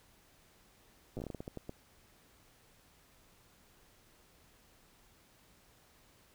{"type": "slowing click train", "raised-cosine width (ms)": 2, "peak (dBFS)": -28, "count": 13, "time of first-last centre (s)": [1.17, 1.694], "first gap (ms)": 8, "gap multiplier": 1.28, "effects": ["pink hiss -65 dBFS RMS until 6.34 s"]}